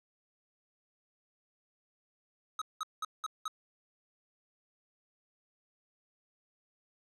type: tone bursts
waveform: square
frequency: 1273 Hz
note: D#6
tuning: 39 cents sharp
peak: -34 dBFS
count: 5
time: 2.59-3.48 s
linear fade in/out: 2 ms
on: 26 ms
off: 190 ms
effects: low-pass 8000 Hz 12 dB/octave